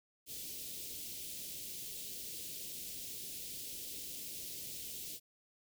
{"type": "band-stop noise", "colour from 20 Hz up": "white", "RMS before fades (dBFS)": -45, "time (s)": [0.26, 5.2], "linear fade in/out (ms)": 50, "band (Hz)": [490, 2800], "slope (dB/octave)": 24, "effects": []}